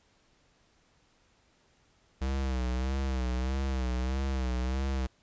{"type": "tone with vibrato", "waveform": "square", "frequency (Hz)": 64.7, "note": "C2", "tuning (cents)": -19, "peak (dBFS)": -29, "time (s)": [2.21, 5.07], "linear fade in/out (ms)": 10, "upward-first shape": "sine", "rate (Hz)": 1.6, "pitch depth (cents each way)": 73, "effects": ["pink hiss -67 dBFS RMS until 5.22 s", "resampled to 16000 Hz"]}